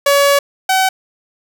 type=tone pair in turn; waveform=sawtooth; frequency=565 / 759 Hz; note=C#5 / F#5; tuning=+33 / +44 cents; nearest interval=perfect fourth; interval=511 cents; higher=second; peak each=-5 / -7 dBFS; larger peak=first; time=0.06-0.39 / 0.69-0.89 s; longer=first; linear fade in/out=5 ms; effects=none